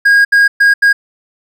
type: tone bursts at uneven times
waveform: triangle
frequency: 1633 Hz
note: G#6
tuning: 30 cents flat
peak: -3 dBFS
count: 4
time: 0.05-0.25 / 0.32-0.48 / 0.6-0.74 / 0.82-0.93 s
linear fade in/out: 10 ms
effects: none